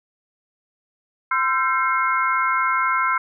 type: tone cluster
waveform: sine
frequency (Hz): 1033 / 1344 / 1567 / 2149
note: C6 / E6 / G6 / C7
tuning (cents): -22 / +33 / -1 / +46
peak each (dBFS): -22 / -21 / -26 / -25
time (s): 1.31-3.18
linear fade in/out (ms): 5
effects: none